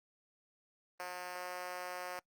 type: tone with high-pass filter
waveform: 5% pulse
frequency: 180 Hz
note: F#3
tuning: 47 cents flat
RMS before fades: -43 dBFS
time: 1-2.19 s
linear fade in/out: 0 ms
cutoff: 550 Hz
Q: 1.8
effects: noise-tail reverb RT60 0.1 s tail -24 dB re dry + Opus 24 kbps